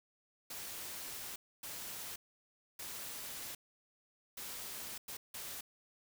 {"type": "noise bursts at uneven times", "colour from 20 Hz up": "white", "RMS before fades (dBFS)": -45, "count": 6, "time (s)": [[0.5, 1.36], [1.63, 2.16], [2.79, 3.55], [4.37, 4.98], [5.08, 5.17], [5.34, 5.61]], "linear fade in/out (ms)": 5, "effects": []}